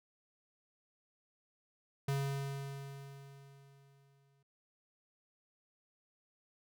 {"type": "tone with exponential decay", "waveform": "square", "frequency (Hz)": 138.5, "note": "C#3", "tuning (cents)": -1, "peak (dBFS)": -32, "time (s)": [2.08, 4.43], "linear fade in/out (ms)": 5, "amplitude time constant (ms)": 510, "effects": []}